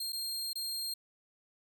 sawtooth tone with dropouts, 4210 Hz, C8, 10 cents sharp, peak -32 dBFS, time 0-0.94 s, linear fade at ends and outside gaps 5 ms, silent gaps 0.123-0.129 / 0.532-0.555 s, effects none

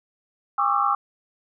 sine tone cluster, 808 / 1103 / 1163 / 1212 / 1331 Hz, G#5 / C#6 / D6 / D#6 / E6, -48 / -9 / -17 / -46 / +16 cents, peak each -25 dBFS, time 0.58-0.95 s, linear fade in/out 5 ms, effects none

